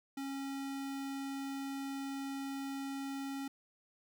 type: tone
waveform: square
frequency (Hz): 273.9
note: C#4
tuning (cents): -21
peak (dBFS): -39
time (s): 0.17-3.48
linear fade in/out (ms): 5
effects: none